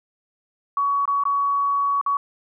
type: tone with dropouts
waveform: sine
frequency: 1125 Hz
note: C#6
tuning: 25 cents sharp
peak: -18 dBFS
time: 0.77-2.17 s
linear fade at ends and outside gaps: 2 ms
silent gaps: 1.055-1.077 / 1.237-1.253 / 2.013-2.062 s
effects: none